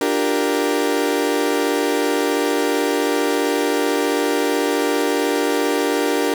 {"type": "chord", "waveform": "35% pulse", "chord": "G minor seventh", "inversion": "second", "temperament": "equal", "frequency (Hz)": [293.7, 349.2, 392, 466.2], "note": ["D4", "F4", "G4", "Bb4"], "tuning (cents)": [0, 0, 0, 0], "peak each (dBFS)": [-20, -24, -21, -20], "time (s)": [0.01, 6.34], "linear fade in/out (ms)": 2, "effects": []}